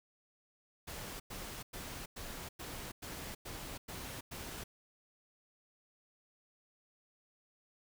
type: noise bursts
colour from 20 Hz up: pink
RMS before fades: -45 dBFS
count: 9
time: 0.87-4.64 s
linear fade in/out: 10 ms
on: 330 ms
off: 100 ms
effects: none